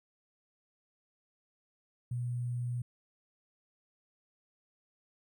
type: tone with sample-and-hold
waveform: sine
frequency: 121.8 Hz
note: B2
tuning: 24 cents flat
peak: -32 dBFS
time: 2.11-2.82 s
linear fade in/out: 5 ms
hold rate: 8820 Hz
effects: none